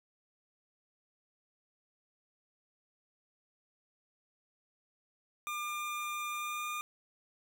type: tone with pitch glide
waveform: 25% pulse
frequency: 1201 to 1210.8 Hz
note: D6 to D#6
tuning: +38 to -48 cents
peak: -32 dBFS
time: 5.47-6.81 s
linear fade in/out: 0 ms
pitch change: +14 cents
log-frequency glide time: 6.35-6.67 s
effects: none